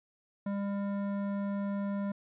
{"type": "tone with hard clipping", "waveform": "sine", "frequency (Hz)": 200.3, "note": "G3", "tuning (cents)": 38, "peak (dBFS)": -33, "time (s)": [0.46, 2.12], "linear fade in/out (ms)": 5, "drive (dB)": 13, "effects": ["resampled to 8000 Hz"]}